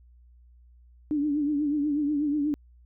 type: tone with vibrato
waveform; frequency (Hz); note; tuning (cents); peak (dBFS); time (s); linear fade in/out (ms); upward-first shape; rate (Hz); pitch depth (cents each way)
sine; 293.7; D4; 0; -23; 1.11-2.54; 0; triangle; 8.2; 84
effects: added 60 Hz sine -52 dBFS peak until 2.85 s